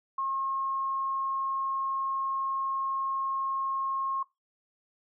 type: tone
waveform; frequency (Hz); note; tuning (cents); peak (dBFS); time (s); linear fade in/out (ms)
sine; 1078; C#6; -49; -28; 0.18-4.23; 5
effects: noise-tail reverb RT60 0.2 s tail -19 dB re dry